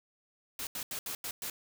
white noise bursts at uneven times, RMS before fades -38 dBFS, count 6, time 0.59-0.67 / 0.75-0.83 / 0.91-0.99 / 1.06-1.15 / 1.24-1.31 / 1.42-1.5 s, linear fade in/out 2 ms, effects none

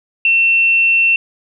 sine tone, 2700 Hz, E7, 41 cents sharp, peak -9 dBFS, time 0.25-1.16 s, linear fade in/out 2 ms, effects none

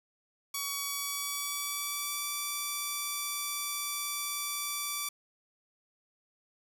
5% pulse tone with pitch glide, 1129 to 1161.4 Hz, C#6 to D6, +31 to -20 cents, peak -21 dBFS, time 0.54-5.09 s, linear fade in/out 5 ms, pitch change +49 cents, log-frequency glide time 0.72-2.3 s, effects 9-bit

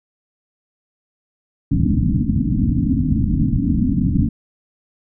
white low-pass noise, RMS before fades -17 dBFS, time 1.71-4.29 s, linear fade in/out 5 ms, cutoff 290 Hz, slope 96 dB/octave, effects none

